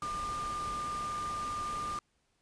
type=tone in noise; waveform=sine; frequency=1200 Hz; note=D6; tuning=37 cents sharp; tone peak=-34 dBFS; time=0.02-1.99 s; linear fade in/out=2 ms; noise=pink; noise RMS=-44 dBFS; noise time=0.02-1.99 s; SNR=+7 dB; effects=pink hiss -75 dBFS RMS until 2.41 s + resampled to 22050 Hz